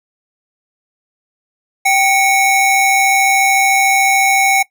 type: tone pair together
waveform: square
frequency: 778.9 / 2203 Hz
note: G5 / C#7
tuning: -11 / -11 cents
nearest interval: octave + tritone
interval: 1800 cents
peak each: -13 dBFS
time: 1.85-4.63 s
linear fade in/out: 10 ms
effects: noise-tail reverb RT60 0.1 s tail -20 dB re dry